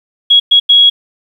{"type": "tone bursts at uneven times", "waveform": "sine", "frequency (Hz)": 3322, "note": "G#7", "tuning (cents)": 0, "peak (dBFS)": -3, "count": 3, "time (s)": [[0.3, 0.4], [0.51, 0.6], [0.69, 0.9]], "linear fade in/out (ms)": 10, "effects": ["7-bit"]}